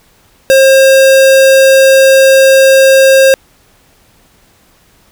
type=tone; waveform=square; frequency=535 Hz; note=C5; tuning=38 cents sharp; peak=-3 dBFS; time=0.5-3.34 s; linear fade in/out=0 ms; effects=pink hiss -48 dBFS RMS until 5.11 s